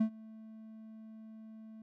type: tone with ADSR envelope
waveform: triangle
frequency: 220 Hz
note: A3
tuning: in tune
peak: -22 dBFS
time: 0-1.82 s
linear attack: 9 ms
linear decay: 86 ms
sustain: -24 dB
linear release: 3 ms
effects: none